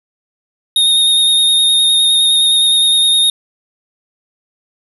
square tone with vibrato, 3700 Hz, A#7, 14 cents flat, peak -9 dBFS, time 0.76-3.3 s, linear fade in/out 2 ms, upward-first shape square, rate 9.7 Hz, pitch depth 15 cents each way, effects none

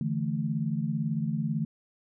sine chord, D suspended second, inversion none, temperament equal, 146.83 / 164.81 / 220 Hz, D3 / E3 / A3, 0 / 0 / 0 cents, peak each -31 dBFS, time 0.01-1.65 s, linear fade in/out 2 ms, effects none

